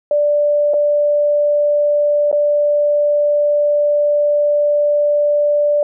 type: tone with dropouts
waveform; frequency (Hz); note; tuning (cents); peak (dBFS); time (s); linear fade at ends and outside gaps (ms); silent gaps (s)
sine; 587.3; D5; 0; -11; 0.11-5.83; 2; 0.736-0.74 / 2.315-2.327
effects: none